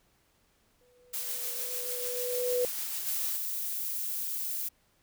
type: tone with exponential growth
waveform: sine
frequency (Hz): 493.9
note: B4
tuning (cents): 0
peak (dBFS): -24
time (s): 0.81-2.65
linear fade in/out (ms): 1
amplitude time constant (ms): 400
type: noise with tremolo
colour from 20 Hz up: blue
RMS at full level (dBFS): -34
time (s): 1.13-3.37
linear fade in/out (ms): 10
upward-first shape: sine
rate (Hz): 6.7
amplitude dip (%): 25
type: noise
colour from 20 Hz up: violet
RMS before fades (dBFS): -34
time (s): 3.06-4.69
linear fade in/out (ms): 10
effects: pink hiss -69 dBFS RMS until 5.02 s